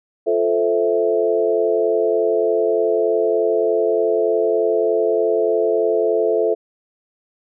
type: chord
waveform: sine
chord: F major seventh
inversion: none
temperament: equal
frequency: 349.2 / 440 / 523.3 / 659.3 Hz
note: F4 / A4 / C5 / E5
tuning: 0 / 0 / 0 / 0 cents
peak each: -23 / -17 / -23 / -21 dBFS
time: 0.26-6.55 s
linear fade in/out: 20 ms
effects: none